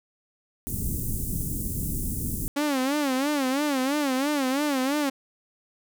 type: band-stop noise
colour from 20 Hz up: pink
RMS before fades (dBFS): -29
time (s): 0.67-2.48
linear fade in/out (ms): 0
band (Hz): 290 to 8700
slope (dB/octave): 24
type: tone with vibrato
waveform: sawtooth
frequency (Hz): 277.2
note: C#4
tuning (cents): 0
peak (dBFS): -19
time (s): 2.56-5.1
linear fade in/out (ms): 10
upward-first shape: sine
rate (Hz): 3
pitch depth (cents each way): 140
effects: none